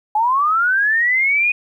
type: linear sweep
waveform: sine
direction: up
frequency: 830.6 to 2489 Hz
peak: -13 dBFS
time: 0.15-1.52 s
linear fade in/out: 5 ms
effects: 9-bit